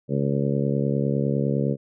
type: harmonic tone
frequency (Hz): 69.9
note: C#2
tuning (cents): +15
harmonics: 2 / 3 / 4 / 5 / 6 / 7 / 8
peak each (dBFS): -24 / -26 / -30 / -34 / -30 / -30 / -33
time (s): 0.08-1.77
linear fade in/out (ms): 50
effects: none